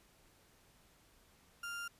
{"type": "tone", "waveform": "35% pulse", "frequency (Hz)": 1396.9, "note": "F6", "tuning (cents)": 0, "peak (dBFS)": -39, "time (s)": [1.63, 1.88], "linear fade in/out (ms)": 5, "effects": ["pink hiss -67 dBFS RMS until 1.99 s", "resampled to 32000 Hz"]}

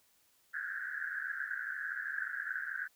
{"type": "band-pass noise", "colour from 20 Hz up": "white", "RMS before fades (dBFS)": -39, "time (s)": [0.53, 2.88], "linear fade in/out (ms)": 20, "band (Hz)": [1500, 1700], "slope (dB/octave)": 96, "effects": ["white hiss -70 dBFS RMS until 2.95 s"]}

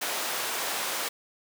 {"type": "high-pass noise", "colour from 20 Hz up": "pink", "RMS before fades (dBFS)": -31, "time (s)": [0.01, 1.09], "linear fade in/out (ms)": 10, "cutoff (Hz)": 580, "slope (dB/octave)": 12, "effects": []}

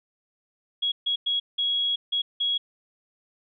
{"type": "tone bursts at uneven times", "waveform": "sine", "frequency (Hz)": 3322, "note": "G#7", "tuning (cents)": 0, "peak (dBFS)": -22, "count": 6, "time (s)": [[0.82, 0.92], [1.06, 1.16], [1.26, 1.4], [1.58, 1.96], [2.12, 2.22], [2.4, 2.58]], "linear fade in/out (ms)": 10, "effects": []}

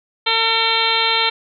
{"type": "harmonic tone", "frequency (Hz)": 452.5, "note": "A4", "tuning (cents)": 48, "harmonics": [1, 2, 3, 4, 5, 6, 7, 8, 9], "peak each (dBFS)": [-27, -22, -24, -28, -22, -26, -22, -22, -22], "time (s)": [0.26, 1.3], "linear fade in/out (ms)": 10, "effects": []}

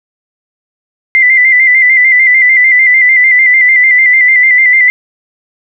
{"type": "tone with vibrato", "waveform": "sine", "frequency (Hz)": 2041, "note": "C7", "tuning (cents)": -44, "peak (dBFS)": -3, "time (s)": [1.15, 4.9], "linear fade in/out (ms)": 0, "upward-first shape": "square", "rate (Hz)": 6.7, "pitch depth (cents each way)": 45, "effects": []}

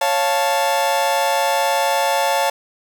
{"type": "chord", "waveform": "40% pulse", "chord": "Db augmented", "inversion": "none", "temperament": "equal", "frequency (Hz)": [554.4, 698.5, 880], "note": ["Db5", "F5", "A5"], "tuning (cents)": [0, 0, 0], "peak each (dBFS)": [-20, -21, -18], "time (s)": [0.01, 2.5], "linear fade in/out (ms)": 5, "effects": []}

